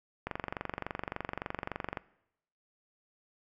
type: click train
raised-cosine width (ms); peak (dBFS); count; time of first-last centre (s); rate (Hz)
0.5; -19; 41; 0.27-1.972; 23.5
effects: noise-tail reverb RT60 0.8 s tail -20 dB re dry